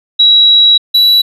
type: tone pair in turn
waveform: sine / triangle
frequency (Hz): 3882 / 3927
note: B7 / B7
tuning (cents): -31 / -11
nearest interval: unison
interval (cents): 20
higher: second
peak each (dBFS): -3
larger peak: neither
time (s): 0.19-0.78 / 0.94-1.22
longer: first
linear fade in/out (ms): 10
effects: resampled to 32000 Hz